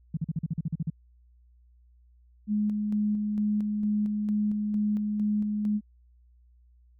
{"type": "tone bursts", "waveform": "sine", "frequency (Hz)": 160.3, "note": "E3", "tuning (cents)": -48, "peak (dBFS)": -25, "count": 11, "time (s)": [0.14, 0.901], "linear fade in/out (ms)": 5, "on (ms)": 31, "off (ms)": 42}
{"type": "tone with tremolo", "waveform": "sine", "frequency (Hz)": 209.7, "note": "G#3", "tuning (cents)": 17, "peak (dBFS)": -23, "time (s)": [2.47, 5.81], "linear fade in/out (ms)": 50, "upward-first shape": "square", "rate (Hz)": 2.2, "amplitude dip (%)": 30}
{"effects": ["added 60 Hz sine -56 dBFS peak until 6.99 s"]}